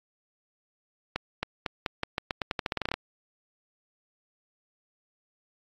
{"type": "accelerating click train", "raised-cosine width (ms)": 0.3, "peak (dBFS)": -12, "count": 18, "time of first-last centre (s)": [1.16, 2.94], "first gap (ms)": 270, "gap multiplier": 0.86, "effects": ["AAC 48 kbps"]}